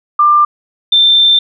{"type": "tone pair in turn", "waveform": "sine", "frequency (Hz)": [1191, 3569], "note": ["D6", "A7"], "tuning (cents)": [24, 24], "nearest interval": "octave + perfect fifth", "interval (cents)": 1900, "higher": "second", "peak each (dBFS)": -5, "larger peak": "neither", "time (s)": [[0.19, 0.45], [0.92, 1.39]], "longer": "second", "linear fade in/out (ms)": 5, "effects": []}